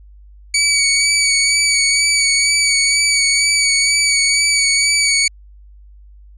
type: tone with vibrato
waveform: 15% pulse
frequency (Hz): 2265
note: C#7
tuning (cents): +37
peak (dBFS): -5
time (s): 0.54-5.28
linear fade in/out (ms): 5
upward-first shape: sine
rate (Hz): 2.1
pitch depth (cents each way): 27
effects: added 50 Hz sine -39 dBFS peak until 6.37 s + resampled to 22050 Hz